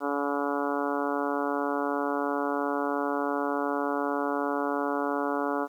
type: harmonic tone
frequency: 142.8 Hz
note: D3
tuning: 48 cents flat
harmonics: 2 / 3 / 4 / 5 / 6 / 7 / 8 / 9 / 10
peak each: -31 / -33 / -34 / -35 / -36 / -36 / -37 / -38 / -38 dBFS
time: 0-5.68 s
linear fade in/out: 50 ms
effects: 10-bit